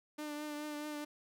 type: tone with vibrato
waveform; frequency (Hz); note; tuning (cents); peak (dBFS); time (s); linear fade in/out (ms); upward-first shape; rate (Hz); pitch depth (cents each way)
sawtooth; 298.4; D4; +28; -36; 0.18-1.05; 10; triangle; 4.7; 28
effects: none